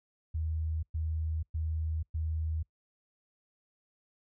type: tone bursts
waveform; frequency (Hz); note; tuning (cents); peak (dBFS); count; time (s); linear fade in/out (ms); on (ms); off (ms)
sine; 79.4; D#2; +36; -30; 4; 0.34-2.63; 10; 490; 110
effects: noise-tail reverb RT60 0.1 s tail -23 dB re dry